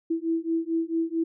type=beating tone pair; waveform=sine; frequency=326.7 / 331.2 Hz; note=E4 / E4; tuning=-15 / +8 cents; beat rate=4.5 Hz; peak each=-27 dBFS; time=0.1-1.24 s; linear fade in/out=10 ms; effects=none